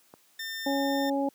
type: click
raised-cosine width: 1 ms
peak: -32 dBFS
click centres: 0.139 s
type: tone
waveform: 20% pulse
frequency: 1800 Hz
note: A6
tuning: 39 cents sharp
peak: -29 dBFS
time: 0.39-1.1 s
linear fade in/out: 5 ms
type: harmonic tone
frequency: 277.2 Hz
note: C#4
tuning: in tune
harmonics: 1 / 2 / 3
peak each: -27 / -30 / -32 dBFS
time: 0.66-1.29 s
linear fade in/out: 5 ms
effects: white hiss -63 dBFS RMS until 1.34 s + high-pass 150 Hz 12 dB/octave